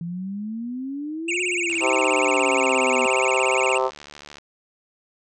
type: exponential two-way sweep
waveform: sine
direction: up then down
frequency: 166.3 to 363.3 to 247 Hz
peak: -27 dBFS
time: 0.01-3.06 s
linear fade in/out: 2 ms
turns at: 1.42 s
type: tone with vibrato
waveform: square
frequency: 2478 Hz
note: D#7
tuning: 8 cents flat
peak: -23 dBFS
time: 1.28-3.78 s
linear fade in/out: 5 ms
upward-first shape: sine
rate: 17 Hz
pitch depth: 220 cents each way
type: click train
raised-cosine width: 0.2 ms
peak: -22 dBFS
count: 198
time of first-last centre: 1.7-4.384 s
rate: 73.4 Hz
type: harmonic tone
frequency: 130 Hz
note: C3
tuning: 11 cents flat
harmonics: 3 / 4 / 5 / 6 / 7 / 8 / 9 / 10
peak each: -25 / -24 / -28 / -30 / -26 / -29 / -31 / -33 dBFS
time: 1.8-3.91 s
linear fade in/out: 50 ms
effects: resampled to 22050 Hz